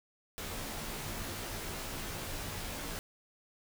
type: noise with comb filter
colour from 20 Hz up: pink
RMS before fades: -40 dBFS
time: 0.38-2.99 s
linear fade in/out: 0 ms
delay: 16 ms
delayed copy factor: -0.7
effects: none